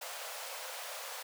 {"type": "high-pass noise", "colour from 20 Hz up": "pink", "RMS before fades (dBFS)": -43, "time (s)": [0.01, 1.23], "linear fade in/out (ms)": 10, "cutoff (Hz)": 480, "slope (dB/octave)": 96, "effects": []}